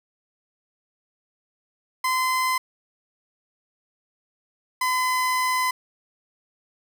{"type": "tone pair in turn", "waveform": "30% pulse", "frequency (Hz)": [1028, 1016.2], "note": ["C6", "B5"], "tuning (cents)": [-31, 49], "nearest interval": "unison", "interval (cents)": 20, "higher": "first", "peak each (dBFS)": -18, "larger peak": "neither", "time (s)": [[2.04, 2.58], [4.81, 5.71]], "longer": "second", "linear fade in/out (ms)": 5, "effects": []}